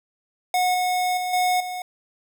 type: tone with level steps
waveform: square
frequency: 729 Hz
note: F#5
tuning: 26 cents flat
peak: -19 / -21 / -25 / -19 / -29 dBFS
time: 0.54-1.82 s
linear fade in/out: 2 ms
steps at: 0.74 / 1.17 / 1.33 / 1.6 s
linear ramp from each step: 5 ms
effects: none